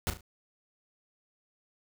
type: noise with echo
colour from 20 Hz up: pink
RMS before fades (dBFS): -29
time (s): 0.07-0.1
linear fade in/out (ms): 0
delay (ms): 36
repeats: 3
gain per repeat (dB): -9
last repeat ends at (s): 0.208
effects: none